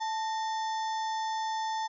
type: harmonic tone with a mistuned harmonic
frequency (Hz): 880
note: A5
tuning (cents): 0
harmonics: 1 / 2 / 4 / 5 / 6 / 7 / 8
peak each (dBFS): -30 / -42 / -44 / -52 / -46 / -49 / -59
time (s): 0-1.88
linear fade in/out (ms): 20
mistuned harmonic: 2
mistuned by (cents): +79
effects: none